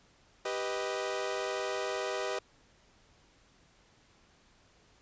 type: chord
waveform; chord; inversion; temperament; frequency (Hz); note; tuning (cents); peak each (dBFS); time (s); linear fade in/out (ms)
sawtooth; G augmented; none; equal with one note detuned; 392 / 493.9 / 624.8; G4 / B4 / D#5; 0 / 0 / +7; -33; 0.45-2.39; 5
effects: pink hiss -64 dBFS RMS until 5.01 s + resampled to 16000 Hz